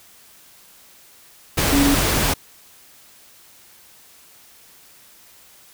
sine tone in noise, 281.4 Hz, C#4, 26 cents sharp, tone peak -15 dBFS, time 1.72-1.95 s, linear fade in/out 10 ms, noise pink, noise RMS -19 dBFS, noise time 1.57-2.34 s, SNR +1 dB, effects white hiss -49 dBFS RMS until 5.73 s

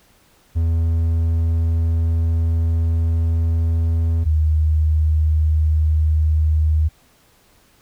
triangle / sine tone pair in turn, 82.41 / 77.69 Hz, E2 / D#2, 0 / -2 cents, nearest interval minor second, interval 102 cents, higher first, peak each -13 dBFS, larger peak neither, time 0.55-4.25 / 4.25-6.89 s, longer first, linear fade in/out 20 ms, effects pink hiss -55 dBFS RMS until 7.81 s

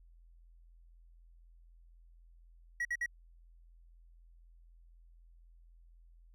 triangle tone bursts, 1916 Hz, A#6, 47 cents sharp, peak -30 dBFS, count 3, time 2.8-3.061 s, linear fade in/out 5 ms, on 51 ms, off 54 ms, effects added 42 Hz sine -57 dBFS peak until 6.34 s

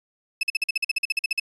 35% pulse tone bursts, 2607 Hz, E7, 20 cents flat, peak -18 dBFS, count 15, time 0.41-1.398 s, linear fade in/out 5 ms, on 22 ms, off 47 ms, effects resampled to 22050 Hz

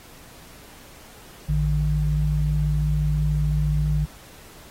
sine tone pair together, 56.37 / 150.5 Hz, A1 / D3, +43 / +43 cents, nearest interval octave + perfect fourth, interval 1700 cents, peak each -22 / -21 dBFS, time 1.48-4.06 s, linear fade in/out 20 ms, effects pink hiss -47 dBFS RMS until 4.7 s + AAC 48 kbps

